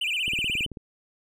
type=tone with vibrato; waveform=triangle; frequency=2693 Hz; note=E7; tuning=36 cents sharp; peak=-23 dBFS; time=0.01-0.66 s; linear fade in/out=5 ms; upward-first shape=sine; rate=16 Hz; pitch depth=230 cents each way
type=click train; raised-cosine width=3 ms; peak=-24 dBFS; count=10; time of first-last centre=0.28-0.772 s; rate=18.3 Hz
effects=none